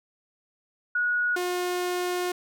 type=tone pair in turn; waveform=sine / sawtooth; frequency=1456 / 358.4 Hz; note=F#6 / F4; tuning=-28 / +45 cents; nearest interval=2 octaves; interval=2427 cents; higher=first; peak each=-22 dBFS; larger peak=neither; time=0.95-1.36 / 1.36-2.32 s; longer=second; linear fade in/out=5 ms; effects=none